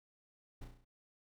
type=noise with echo; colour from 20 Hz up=brown; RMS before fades=-43 dBFS; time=0.61-0.65 s; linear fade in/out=10 ms; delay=33 ms; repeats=6; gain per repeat=-4 dB; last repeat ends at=0.848 s; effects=none